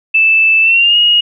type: tone with pitch glide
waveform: sine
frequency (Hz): 2637 to 2876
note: E7 to F#7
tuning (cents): 0 to -50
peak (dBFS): -6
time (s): 0.14-1.21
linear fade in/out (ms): 10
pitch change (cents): +150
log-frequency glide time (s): 0.62-0.97
effects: none